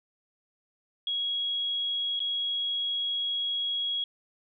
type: tone with dropouts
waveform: sine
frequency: 3315 Hz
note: G#7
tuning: 4 cents flat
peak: -27 dBFS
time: 1.07-4.04 s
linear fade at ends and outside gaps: 2 ms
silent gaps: 2.193-2.202 s
effects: none